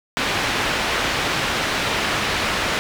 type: low-pass noise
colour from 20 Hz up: white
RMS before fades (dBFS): -22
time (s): 0.17-2.79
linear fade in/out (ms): 0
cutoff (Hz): 2800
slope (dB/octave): 12
effects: none

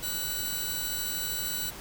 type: tone pair together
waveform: 5% pulse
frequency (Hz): 1480 / 3951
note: F#6 / B7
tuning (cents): 0 / 0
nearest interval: octave + perfect fourth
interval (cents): 1700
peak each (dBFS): -24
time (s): 0.02-1.71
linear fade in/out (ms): 20
effects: pink hiss -43 dBFS RMS until 1.8 s

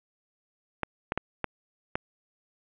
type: clicks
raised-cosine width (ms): 0.5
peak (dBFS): -12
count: 5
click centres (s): 0.833 / 1.121 / 1.176 / 1.443 / 1.955
effects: resampled to 8000 Hz + 9-bit

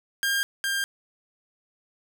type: tone pair in turn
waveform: sawtooth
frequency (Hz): 1607 / 1598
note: G6 / G6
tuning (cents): +43 / +33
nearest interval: unison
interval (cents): 10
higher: first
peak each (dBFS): -19 / -21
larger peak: first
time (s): 0.23-0.43 / 0.64-0.84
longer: neither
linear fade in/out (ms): 0
effects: none

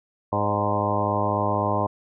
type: harmonic tone with a mistuned harmonic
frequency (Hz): 103.83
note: G#2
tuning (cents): 0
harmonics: 1 / 2 / 3 / 4 / 5 / 6 / 7 / 8 / 9 / 10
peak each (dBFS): -28 / -31 / -32 / -33 / -31 / -28 / -31 / -31 / -29 / -28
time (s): 0.32-1.87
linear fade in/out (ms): 10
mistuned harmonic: 6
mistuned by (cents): -34
effects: none

